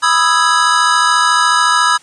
square chord, E major seventh, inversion second, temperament equal, 987.8 / 1244.5 / 1318.5 / 1661.2 Hz, B5 / D#6 / E6 / G#6, 0 / 0 / 0 / 0 cents, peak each -16 dBFS, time 0.02-1.98 s, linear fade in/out 20 ms, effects white hiss -45 dBFS RMS until 2.02 s + resampled to 22050 Hz

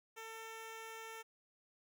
10% pulse tone, 448.1 Hz, A4, 32 cents sharp, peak -39 dBFS, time 0.16-1.23 s, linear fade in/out 20 ms, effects none

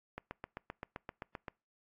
click train, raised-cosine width 0.5 ms, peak -26 dBFS, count 11, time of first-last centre 0.18-1.482 s, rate 7.68 Hz, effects noise-tail reverb RT60 0.3 s tail -25 dB re dry + AAC 64 kbps

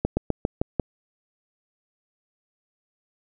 slowing click train, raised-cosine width 2 ms, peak -8 dBFS, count 6, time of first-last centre 0.05-0.797 s, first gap 120 ms, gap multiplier 1.11, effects none

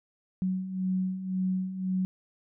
sine beating tone pair, 185 / 186.9 Hz, F#3 / F#3, 0 / +18 cents, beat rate 1.9 Hz, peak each -34 / -28 dBFS, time 0.42-2.05 s, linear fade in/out 0 ms, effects none

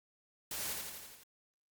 white noise with echo, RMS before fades -40 dBFS, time 0.51-0.73 s, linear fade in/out 2 ms, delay 84 ms, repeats 6, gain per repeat -3 dB, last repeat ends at 1.234 s, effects Opus 48 kbps

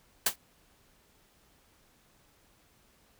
white noise with exponential decay, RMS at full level -20 dBFS, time 0.26-0.36 s, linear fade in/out 5 ms, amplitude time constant 21 ms, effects pink hiss -65 dBFS RMS until 3.19 s

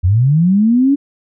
sine linear sweep, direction up, 82.41 to 288.1 Hz, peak -8 dBFS, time 0.03-0.96 s, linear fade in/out 20 ms, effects none

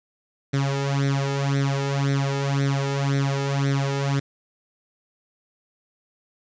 sawtooth tone with flanger, 138.59 Hz, C#3, in tune, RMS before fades -23 dBFS, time 0.53-4.2 s, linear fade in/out 10 ms, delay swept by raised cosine 0.51 to 2.31 ms, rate 1.9 Hz, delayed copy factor +0.8, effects resampled to 16000 Hz + 8-bit

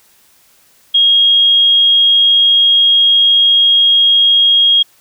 sine tone, 3267 Hz, G#7, 29 cents flat, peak -6 dBFS, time 0.94-4.83 s, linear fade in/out 10 ms, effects white hiss -50 dBFS RMS until 5 s

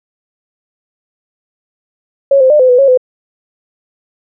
sine tone with pitch steps, 552 / 520 / 599 / 511 / 495 / 549 / 507 Hz, C#5 / C5 / D5 / C5 / B4 / C#5 / B4, -7 / -11 / +34 / -41 / +4 / -17 / +45 cents, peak -4 dBFS, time 2.31-2.975 s, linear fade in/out 5 ms, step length 95 ms, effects none

